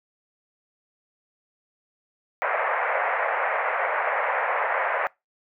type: band-pass noise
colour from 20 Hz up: pink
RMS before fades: -25 dBFS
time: 2.42-5.07 s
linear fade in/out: 0 ms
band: 520 to 2200 Hz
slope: 48 dB/octave
effects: noise-tail reverb RT60 0.2 s tail -23 dB re dry

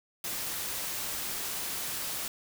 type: noise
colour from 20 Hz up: white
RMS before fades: -35 dBFS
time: 0.24-2.28 s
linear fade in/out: 2 ms
effects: none

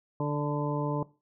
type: harmonic tone with a mistuned harmonic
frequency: 146.83 Hz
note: D3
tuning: in tune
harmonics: 1 / 2 / 3 / 4 / 6 / 7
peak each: -30 / -33 / -35 / -36 / -38 / -38 dBFS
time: 0.2-1.03 s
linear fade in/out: 2 ms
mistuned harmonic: 7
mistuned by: -18 cents
effects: noise-tail reverb RT60 0.3 s tail -19 dB re dry

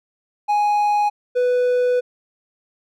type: tone pair in turn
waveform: triangle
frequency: 830.6 / 495.4 Hz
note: G#5 / B4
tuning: 0 / +5 cents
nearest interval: major sixth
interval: 895 cents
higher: first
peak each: -13 dBFS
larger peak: neither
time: 0.48-1.1 / 1.35-2.01 s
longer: second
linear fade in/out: 20 ms
effects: none

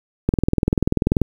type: click train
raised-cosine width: 3 ms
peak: -3 dBFS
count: 20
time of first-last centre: 0.29-1.217 s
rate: 20.5 Hz
effects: 7-bit

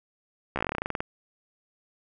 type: slowing click train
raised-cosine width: 0.5 ms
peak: -13 dBFS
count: 16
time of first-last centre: 0.56-1.005 s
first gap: 14 ms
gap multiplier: 1.1
effects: none

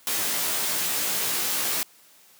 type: noise with comb filter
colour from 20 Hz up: white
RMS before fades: -26 dBFS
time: 0.07-1.83 s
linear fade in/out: 0 ms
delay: 17 ms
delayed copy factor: +0.9
effects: white hiss -55 dBFS RMS until 2.39 s + high-pass 150 Hz 12 dB/octave

